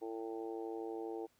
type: harmonic tone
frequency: 112.3 Hz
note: A2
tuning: 36 cents sharp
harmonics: 3 / 4 / 5 / 6 / 7 / 8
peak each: -43 / -43 / -55 / -56 / -49 / -58 dBFS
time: 0.01-1.27 s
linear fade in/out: 20 ms
effects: pink hiss -73 dBFS RMS until 1.39 s + high-pass 60 Hz 12 dB/octave